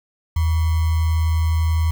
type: tone with sample-and-hold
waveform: sine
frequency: 80.8 Hz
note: E2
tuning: 34 cents flat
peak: -15 dBFS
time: 0.36-1.91 s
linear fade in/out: 5 ms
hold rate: 1050 Hz
effects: none